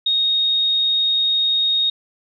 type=tone; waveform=sine; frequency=3729 Hz; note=A#7; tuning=in tune; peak=-15 dBFS; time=0.06-1.9 s; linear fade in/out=5 ms; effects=none